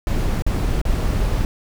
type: noise with dropouts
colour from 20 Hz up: brown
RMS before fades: -19 dBFS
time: 0.07-1.45 s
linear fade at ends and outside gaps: 1 ms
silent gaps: 0.422-0.465 / 0.815-0.852 s
effects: none